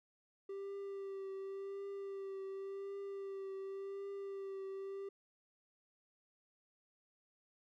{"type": "tone with vibrato", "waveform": "triangle", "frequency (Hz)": 392, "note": "G4", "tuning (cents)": 0, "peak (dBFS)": -40, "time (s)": [0.49, 5.09], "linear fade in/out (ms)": 5, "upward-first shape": "triangle", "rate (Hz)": 0.9, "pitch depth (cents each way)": 26, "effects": []}